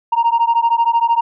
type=beating tone pair; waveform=sine; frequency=924 / 937 Hz; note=A#5 / A#5; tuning=-16 / +9 cents; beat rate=13 Hz; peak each=-13 dBFS; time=0.12-1.21 s; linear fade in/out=10 ms; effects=tanh soft clip ceiling -8 dBFS